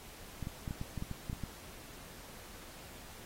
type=clicks; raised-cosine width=5 ms; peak=-26 dBFS; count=11; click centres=0.427 / 0.471 / 0.678 / 0.709 / 0.814 / 0.977 / 1.024 / 1.113 / 1.298 / 1.33 / 1.437 s; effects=pink hiss -52 dBFS RMS until 3.25 s + AAC 48 kbps